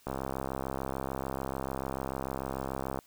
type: click train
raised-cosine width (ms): 1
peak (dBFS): -20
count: 196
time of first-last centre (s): 0.07-2.989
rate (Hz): 66.8
effects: white hiss -62 dBFS RMS until 3.06 s